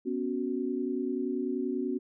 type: chord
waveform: sine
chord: B suspended second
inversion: none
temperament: equal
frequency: 246.9 / 277.2 / 370 Hz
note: B3 / C#4 / F#4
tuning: 0 / 0 / 0 cents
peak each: -33 dBFS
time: 0.05-1.99 s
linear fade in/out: 20 ms
effects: none